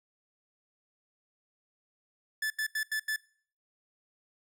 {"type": "tone bursts", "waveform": "45% pulse", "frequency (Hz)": 1742, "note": "A6", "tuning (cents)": -18, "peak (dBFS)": -29, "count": 5, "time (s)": [2.42, 3.162], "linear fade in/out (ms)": 5, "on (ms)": 82, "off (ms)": 83, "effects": ["noise-tail reverb RT60 0.5 s tail -21 dB re dry"]}